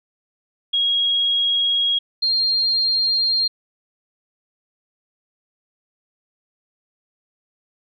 sine tone pair in turn, 3294 / 4203 Hz, G#7 / C8, -15 / +7 cents, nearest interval major third, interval 422 cents, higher second, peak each -16 dBFS, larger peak neither, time 0.73-1.99 / 2.22-3.48 s, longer neither, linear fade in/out 10 ms, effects none

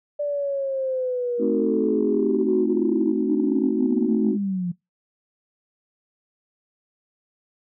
sine linear sweep, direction down, 587.3 to 172.4 Hz, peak -22 dBFS, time 0.19-4.72 s, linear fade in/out 10 ms
sine chord, A diminished seventh, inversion none, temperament equal, 220 / 261.6 / 311.1 / 370 Hz, A3 / C4 / Eb4 / Gb4, 0 / 0 / 0 / 0 cents, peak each -25 dBFS, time 1.38-4.38 s, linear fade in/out 50 ms
effects noise-tail reverb RT60 0.2 s tail -24 dB re dry + tanh soft clip ceiling -8 dBFS

